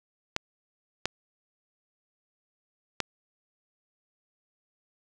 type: clicks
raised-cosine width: 0.2 ms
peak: -9 dBFS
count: 3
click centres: 0.364 / 1.056 / 3.003 s
effects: none